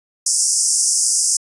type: band-pass noise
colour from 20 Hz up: white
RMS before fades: -17 dBFS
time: 0.26-1.37 s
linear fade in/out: 5 ms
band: 5100 to 10000 Hz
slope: 96 dB/octave
effects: resampled to 24000 Hz